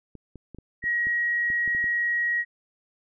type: clicks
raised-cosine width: 3 ms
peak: -29 dBFS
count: 10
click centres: 0.153 / 0.357 / 0.547 / 0.586 / 0.84 / 1.07 / 1.502 / 1.677 / 1.749 / 1.842 s
type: tone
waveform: sine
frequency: 1899 Hz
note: A#6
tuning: 32 cents sharp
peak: -22 dBFS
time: 0.82-2.45 s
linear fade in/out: 50 ms
effects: none